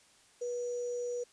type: tone with sample-and-hold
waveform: sine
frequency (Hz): 485.7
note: B4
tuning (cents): -29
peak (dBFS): -33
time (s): 0.41-1.24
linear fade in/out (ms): 10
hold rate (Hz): 6300
effects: white hiss -63 dBFS RMS until 1.32 s + resampled to 22050 Hz